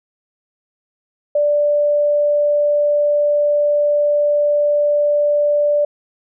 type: tone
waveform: sine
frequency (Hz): 587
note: D5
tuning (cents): -1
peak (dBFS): -12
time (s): 1.35-5.85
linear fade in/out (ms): 5
effects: none